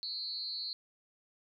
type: tone with amplitude modulation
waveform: sine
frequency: 4276 Hz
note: C8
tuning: 37 cents sharp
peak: -32 dBFS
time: 0.03-0.73 s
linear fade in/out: 0 ms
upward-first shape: sine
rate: 284 Hz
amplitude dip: 95%
effects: none